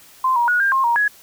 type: tone with pitch steps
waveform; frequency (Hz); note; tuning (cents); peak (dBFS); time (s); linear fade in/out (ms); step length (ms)
sine; 1038 / 951 / 1456 / 1598 / 1066 / 941 / 1676; C6 / A#5 / F#6 / G6 / C6 / A#5 / G#6; -14 / +34 / -28 / +33 / +32 / +16 / +15; -14; 0.24-1.08; 5; 120
effects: white hiss -47 dBFS RMS until 1.22 s